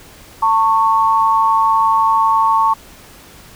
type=tone pair together; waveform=sine; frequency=897 / 1104.1 Hz; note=A5 / C#6; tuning=+33 / -7 cents; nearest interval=major third; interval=360 cents; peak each=-13 dBFS; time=0.42-2.74 s; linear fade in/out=10 ms; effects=pink hiss -41 dBFS RMS until 3.55 s